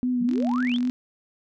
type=tone with vibrato; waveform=sine; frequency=246.9 Hz; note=B3; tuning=in tune; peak=-21 dBFS; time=0.03-0.9 s; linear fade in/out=0 ms; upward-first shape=sine; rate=3.8 Hz; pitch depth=32 cents each way
type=exponential sweep; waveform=sine; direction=up; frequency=165.5 to 3729 Hz; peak=-29 dBFS; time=0.2-0.78 s; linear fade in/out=20 ms
type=click train; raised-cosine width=0.2 ms; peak=-25 dBFS; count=28; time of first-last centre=0.29-0.897 s; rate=44.5 Hz
effects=none